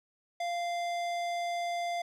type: tone with tanh clipping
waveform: sine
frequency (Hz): 694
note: F5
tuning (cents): -11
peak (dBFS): -33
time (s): 0.4-2.02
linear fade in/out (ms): 5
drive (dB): 18
effects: none